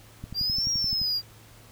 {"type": "click train", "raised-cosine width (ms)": 5, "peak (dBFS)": -24, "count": 10, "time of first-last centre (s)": [0.24, 1.016], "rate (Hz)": 11.6}
{"type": "exponential two-way sweep", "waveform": "triangle", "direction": "up then down", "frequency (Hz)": [4699, 5640, 4735], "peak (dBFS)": -23, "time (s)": [0.34, 1.22], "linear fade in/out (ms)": 50, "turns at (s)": 0.7}
{"effects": ["added 109 Hz sine -52 dBFS peak until 1.71 s", "pink hiss -53 dBFS RMS until 1.71 s"]}